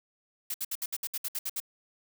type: noise bursts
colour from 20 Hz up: blue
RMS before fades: -33 dBFS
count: 11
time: 0.5-1.602 s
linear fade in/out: 5 ms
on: 42 ms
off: 64 ms
effects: none